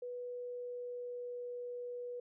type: tone with pitch glide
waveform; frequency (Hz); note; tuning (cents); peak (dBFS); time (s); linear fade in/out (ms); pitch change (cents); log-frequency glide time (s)
sine; 491.1 to 488; B4 to B4; -10 to -21; -40; 0.02-2.2; 5; -11; 0.16-1.43
effects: none